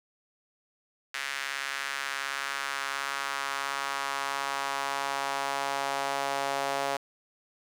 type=tone with high-pass filter sweep; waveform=sawtooth; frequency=138.59 Hz; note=C#3; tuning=in tune; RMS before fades=-32 dBFS; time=1.14-6.97 s; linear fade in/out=5 ms; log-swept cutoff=1800 to 650 Hz; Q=1.8; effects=low-pass 10000 Hz 12 dB/octave + 8-bit